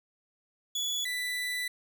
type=tone pair in turn; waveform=30% pulse; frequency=3415 / 1982.4 Hz; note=G#7 / B6; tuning=+48 / +6 cents; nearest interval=major sixth; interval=942 cents; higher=first; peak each=-27 / -28 dBFS; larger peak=first; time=0.75-1.05 / 1.05-1.68 s; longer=second; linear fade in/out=5 ms; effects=none